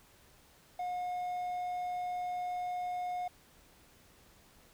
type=tone; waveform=triangle; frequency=720 Hz; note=F#5; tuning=47 cents flat; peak=-32 dBFS; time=0.79-3.28 s; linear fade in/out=5 ms; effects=pink hiss -62 dBFS RMS until 4.73 s